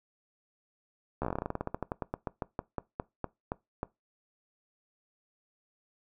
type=slowing click train; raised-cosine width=1 ms; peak=-18 dBFS; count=28; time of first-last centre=1.22-3.831 s; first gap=13 ms; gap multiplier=1.13; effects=noise-tail reverb RT60 0.2 s tail -21 dB re dry